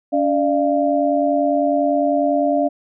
sine tone cluster, 285.3 / 597 / 687 Hz, C#4 / D5 / F5, +50 / +28 / -29 cents, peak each -19 dBFS, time 0.12-2.69 s, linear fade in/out 20 ms, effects none

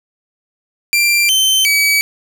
sawtooth tone with pitch steps, 2367 / 3089 / 2280 Hz, D7 / G7 / C#7, +13 / -26 / +48 cents, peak -7 dBFS, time 0.93-2.01 s, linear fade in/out 0 ms, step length 360 ms, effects none

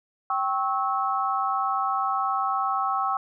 sine tone cluster, 779 / 1098 / 1301 Hz, G5 / C#6 / E6, -11 / -17 / -23 cents, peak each -27 dBFS, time 0.3-3.17 s, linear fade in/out 2 ms, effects none

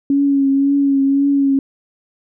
sine tone with vibrato, 277.2 Hz, C#4, in tune, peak -11 dBFS, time 0.1-1.59 s, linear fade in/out 2 ms, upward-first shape triangle, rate 1.9 Hz, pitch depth 34 cents each way, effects none

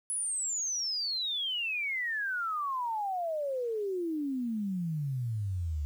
sine exponential sweep, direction down, 10360 to 71.3 Hz, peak -30 dBFS, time 0.1-5.85 s, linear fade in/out 0 ms, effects 10-bit

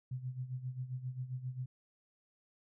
sine tone with tremolo, 127.6 Hz, C3, 43 cents flat, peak -35 dBFS, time 0.11-1.66 s, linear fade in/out 5 ms, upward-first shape sine, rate 7.5 Hz, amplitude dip 75%, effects none

